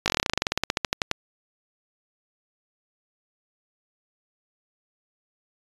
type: slowing click train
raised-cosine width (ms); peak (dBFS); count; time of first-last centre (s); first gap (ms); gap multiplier
0.2; -4; 23; 0.06-1.114; 19; 1.08
effects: resampled to 24000 Hz